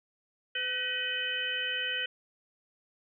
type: harmonic tone with a mistuned harmonic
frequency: 505 Hz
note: B4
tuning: 39 cents sharp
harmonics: 1 / 3 / 4 / 5 / 6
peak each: -44 / -36 / -38 / -37 / -33 dBFS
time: 0.55-2.06 s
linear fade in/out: 5 ms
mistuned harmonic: 4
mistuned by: -96 cents
effects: none